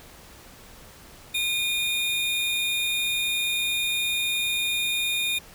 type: tone pair together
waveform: square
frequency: 2433 / 3666 Hz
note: D#7 / A#7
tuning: -39 / -30 cents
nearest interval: perfect fifth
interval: 709 cents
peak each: -27 dBFS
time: 1.34-5.39 s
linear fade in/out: 10 ms
effects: pink hiss -48 dBFS RMS until 5.54 s